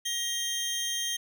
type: tone pair together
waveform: 25% pulse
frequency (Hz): 1890 / 3183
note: A#6 / G7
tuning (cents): +23 / +26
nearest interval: major sixth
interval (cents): 903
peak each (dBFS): -34 / -26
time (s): 0.05-1.17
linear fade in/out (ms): 10
effects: none